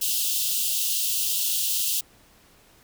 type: high-pass noise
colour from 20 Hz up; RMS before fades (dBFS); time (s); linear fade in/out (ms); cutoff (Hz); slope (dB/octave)
white; -25; 0.01-2.01; 10; 2700; 96
effects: pink hiss -56 dBFS RMS until 2.83 s